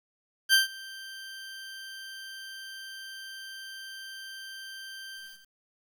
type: tone with ADSR envelope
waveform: 20% pulse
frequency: 1568 Hz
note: G6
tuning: in tune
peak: -12 dBFS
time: 0.49-5.49 s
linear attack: 44 ms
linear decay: 140 ms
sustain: -24 dB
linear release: 340 ms
effects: 9-bit